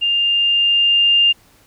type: tone with level ramp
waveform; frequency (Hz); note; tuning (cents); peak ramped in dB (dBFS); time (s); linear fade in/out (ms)
sine; 2803; F7; +6; -14 to -9; 0.01-1.33; 20
effects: pink hiss -52 dBFS RMS until 1.66 s